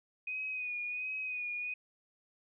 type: tone with vibrato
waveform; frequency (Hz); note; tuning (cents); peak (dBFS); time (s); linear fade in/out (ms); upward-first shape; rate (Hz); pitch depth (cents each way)
sine; 2489; D#7; 0; -35; 0.27-1.74; 5; sine; 1.4; 37
effects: none